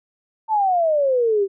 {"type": "exponential sweep", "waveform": "sine", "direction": "down", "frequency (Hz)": [899, 382.2], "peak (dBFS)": -15, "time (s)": [0.48, 1.48], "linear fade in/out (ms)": 50, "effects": []}